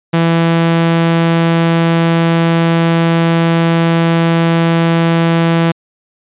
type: tone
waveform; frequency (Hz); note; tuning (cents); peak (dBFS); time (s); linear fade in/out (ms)
sawtooth; 166.4; E3; +17; -5; 0.13-5.72; 10
effects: resampled to 8000 Hz